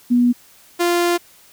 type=tone pair in turn; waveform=sine / sawtooth; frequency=243.4 / 347.6 Hz; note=B3 / F4; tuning=-25 / -8 cents; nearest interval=tritone; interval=617 cents; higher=second; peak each=-11 dBFS; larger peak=neither; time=0.1-0.33 / 0.79-1.18 s; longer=second; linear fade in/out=20 ms; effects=white hiss -49 dBFS RMS until 1.52 s